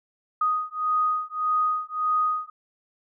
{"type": "beating tone pair", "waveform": "sine", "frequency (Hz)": [1244.5, 1246.2], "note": ["D#6", "D#6"], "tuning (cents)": [0, 2], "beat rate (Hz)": 1.7, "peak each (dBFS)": -25, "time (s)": [0.41, 2.5], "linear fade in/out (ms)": 5, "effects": []}